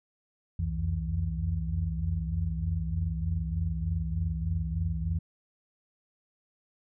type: tone cluster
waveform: sine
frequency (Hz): 65.5 / 85.6 / 88.9 / 163.1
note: C2 / F2 / F2 / E3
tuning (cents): +2 / -34 / +31 / -18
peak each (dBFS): -32 / -32 / -34 / -33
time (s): 0.59-5.19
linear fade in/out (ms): 5
effects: tanh soft clip ceiling -17 dBFS